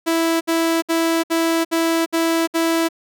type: tone bursts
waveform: sawtooth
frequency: 329.6 Hz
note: E4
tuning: in tune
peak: -12 dBFS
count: 7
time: 0.06-2.888 s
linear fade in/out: 20 ms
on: 350 ms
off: 63 ms
effects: none